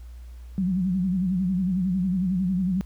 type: tone with vibrato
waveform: sine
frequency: 184.8 Hz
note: F#3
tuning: 2 cents flat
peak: -21 dBFS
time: 0.58-2.81 s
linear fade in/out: 0 ms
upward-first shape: sine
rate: 11 Hz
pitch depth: 93 cents each way
effects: added 60 Hz sine -38 dBFS peak until 2.85 s + pink hiss -60 dBFS RMS until 2.85 s